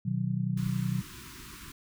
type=chord; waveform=sine; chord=B major; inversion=none; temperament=just; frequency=123.47 / 154.34 / 185.21 Hz; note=B2 / D#3 / F#3; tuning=0 / -14 / +2 cents; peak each=-31 / -33 / -31 dBFS; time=0.05-1.02 s; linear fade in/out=10 ms
type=band-stop noise; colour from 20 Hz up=pink; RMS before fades=-46 dBFS; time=0.57-1.72 s; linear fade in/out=5 ms; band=390 to 960 Hz; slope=96 dB/octave
effects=none